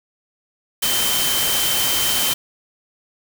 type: tone in noise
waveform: sine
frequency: 3100 Hz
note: G7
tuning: 20 cents flat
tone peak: -23 dBFS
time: 0.82-2.34 s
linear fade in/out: 10 ms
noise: white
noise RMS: -20 dBFS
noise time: 0.82-2.34 s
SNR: -6 dB
effects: none